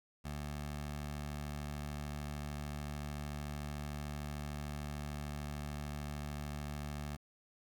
15% pulse tone with notch filter, 73.42 Hz, D2, in tune, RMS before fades -42 dBFS, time 0.24-7.17 s, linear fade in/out 20 ms, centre 320 Hz, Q 2, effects 11-bit

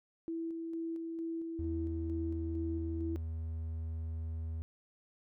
sine tone with tremolo, 329.6 Hz, E4, in tune, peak -35 dBFS, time 0.28-3.16 s, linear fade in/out 0 ms, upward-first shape square, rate 2.2 Hz, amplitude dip 25%
triangle tone, 80.8 Hz, E2, 34 cents flat, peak -34 dBFS, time 1.59-4.62 s, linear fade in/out 0 ms
effects none

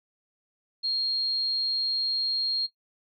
sine tone, 4240 Hz, C8, 22 cents sharp, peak -24 dBFS, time 0.83-2.67 s, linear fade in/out 20 ms, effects noise-tail reverb RT60 0.1 s tail -17 dB re dry

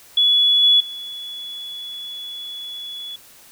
sine tone with level steps, 3402 Hz, G#7, 41 cents sharp, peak -12 / -10 / -29 dBFS, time 0.17-3.16 s, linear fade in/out 5 ms, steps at 0.63 / 0.8 s, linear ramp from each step 5 ms, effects white hiss -47 dBFS RMS until 3.51 s

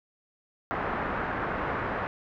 white low-pass noise, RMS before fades -31 dBFS, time 0.71-2.07 s, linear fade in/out 0 ms, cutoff 1600 Hz, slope 24 dB/octave, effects none

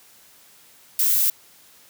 violet noise, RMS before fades -19 dBFS, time 0.99-1.3 s, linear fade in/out 2 ms, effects white hiss -52 dBFS RMS until 1.89 s + high-pass 80 Hz 12 dB/octave

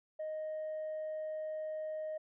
sine tone, 622.3 Hz, D#5, in tune, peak -35 dBFS, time 0.19-2.18 s, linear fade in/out 10 ms, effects tanh soft clip ceiling -35 dBFS

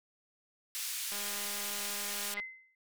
white band-pass noise, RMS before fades -38 dBFS, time 0.75-2.34 s, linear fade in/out 0 ms, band 2000 to 14000 Hz, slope 12 dB/octave
click train, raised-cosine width 0.3 ms, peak -28 dBFS, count 262, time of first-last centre 1.12-2.399 s, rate 204 Hz
sine tone with exponential decay, 2057 Hz, C7, 30 cents flat, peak -32 dBFS, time 2.37-2.75 s, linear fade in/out 2 ms, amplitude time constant 81 ms
effects none

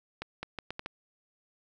accelerating click train, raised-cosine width 0.3 ms, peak -20 dBFS, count 6, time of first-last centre 0.22-0.861 s, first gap 210 ms, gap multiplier 0.75, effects none

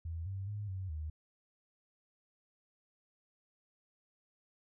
sine tone with pitch steps, 82.7 / 96.9 / 103.8 / 94.5 / 77.3 Hz, E2 / G2 / G#2 / F#2 / D#2, +6 / -20 / 0 / +37 / -11 cents, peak -37 dBFS, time 0.05-1.1 s, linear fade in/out 5 ms, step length 210 ms, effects none

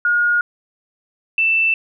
sine tone pair in turn, 1433 / 2660 Hz, F6 / E7, +44 / +15 cents, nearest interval major seventh, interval 1071 cents, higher second, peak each -13 dBFS, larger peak neither, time 0.05-0.41 / 1.38-1.74 s, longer neither, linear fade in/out 2 ms, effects none

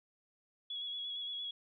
sine tone with vibrato, 3361 Hz, G#7, 20 cents sharp, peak -38 dBFS, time 0.7-1.51 s, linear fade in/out 5 ms, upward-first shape square, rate 8.7 Hz, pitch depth 19 cents each way, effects none

